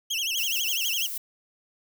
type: tone with vibrato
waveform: 30% pulse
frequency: 2947 Hz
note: F#7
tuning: 8 cents flat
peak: -23 dBFS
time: 0.1-1.07 s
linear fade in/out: 10 ms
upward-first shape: sine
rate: 12 Hz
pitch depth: 200 cents each way
type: noise with tremolo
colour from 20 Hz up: violet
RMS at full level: -31 dBFS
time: 0.37-1.18 s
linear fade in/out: 5 ms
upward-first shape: sine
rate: 6.5 Hz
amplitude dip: 35%
effects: none